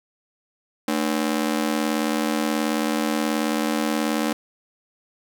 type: ring-modulated tone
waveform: sawtooth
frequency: 262.5 Hz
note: C4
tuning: 6 cents sharp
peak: -14 dBFS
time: 0.88-4.33 s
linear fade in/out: 2 ms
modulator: 39.3 Hz
effects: none